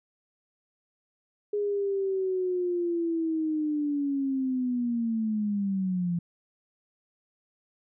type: linear sweep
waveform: sine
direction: down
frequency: 415.3 to 170 Hz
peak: -25 dBFS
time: 1.53-6.19 s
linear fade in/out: 5 ms
effects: none